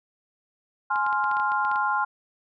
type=chord; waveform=sine; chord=F minor; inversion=first; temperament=just; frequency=838.1 / 1047.7 / 1396.9 Hz; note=Ab5 / C6 / F6; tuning=+16 / +2 / 0 cents; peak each=-26 dBFS; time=0.9-2.05 s; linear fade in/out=10 ms
type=clicks; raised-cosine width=0.3 ms; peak=-25 dBFS; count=11; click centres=0.959 / 1.065 / 1.128 / 1.241 / 1.314 / 1.369 / 1.399 / 1.519 / 1.65 / 1.715 / 1.759 s
effects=none